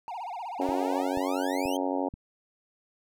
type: tone with vibrato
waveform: triangle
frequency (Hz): 820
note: G#5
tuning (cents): -22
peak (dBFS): -32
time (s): 0.08-1.02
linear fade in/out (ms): 0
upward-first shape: sine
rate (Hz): 16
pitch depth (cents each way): 270
type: harmonic tone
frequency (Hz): 92.5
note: F#2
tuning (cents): 0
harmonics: 3 / 4 / 5 / 6 / 7 / 8 / 9 / 10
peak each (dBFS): -30 / -36 / -37 / -34 / -37 / -37 / -36 / -38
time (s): 0.59-2.09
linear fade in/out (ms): 10
type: exponential sweep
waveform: sawtooth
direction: up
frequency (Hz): 258 to 3229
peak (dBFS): -34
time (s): 0.61-1.77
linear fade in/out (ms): 5
type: click train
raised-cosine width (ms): 5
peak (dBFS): -29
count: 4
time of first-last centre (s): 0.69-2.139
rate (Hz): 2.07
effects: none